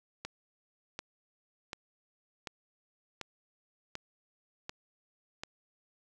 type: click train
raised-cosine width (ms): 0.2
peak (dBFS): -21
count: 8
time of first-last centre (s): 0.25-5.435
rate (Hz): 1.35
effects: none